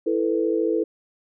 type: chord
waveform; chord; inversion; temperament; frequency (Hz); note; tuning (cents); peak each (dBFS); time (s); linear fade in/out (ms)
sine; E suspended fourth; none; equal; 329.6 / 440 / 493.9; E4 / A4 / B4; 0 / 0 / 0; -23 / -23 / -26; 0.06-0.84; 10
effects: none